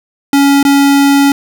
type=tone with dropouts; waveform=square; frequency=280 Hz; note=C#4; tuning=18 cents sharp; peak=-6 dBFS; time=0.33-1.32 s; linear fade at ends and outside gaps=2 ms; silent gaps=0.629-0.65 s; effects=none